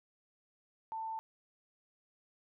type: tone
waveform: sine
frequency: 890 Hz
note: A5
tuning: 20 cents sharp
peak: -37 dBFS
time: 0.92-1.19 s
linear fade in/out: 0 ms
effects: none